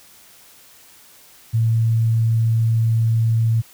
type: tone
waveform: sine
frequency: 113.4 Hz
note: A#2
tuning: 47 cents flat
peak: -14 dBFS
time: 1.53-3.62 s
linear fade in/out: 20 ms
effects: white hiss -48 dBFS RMS until 3.73 s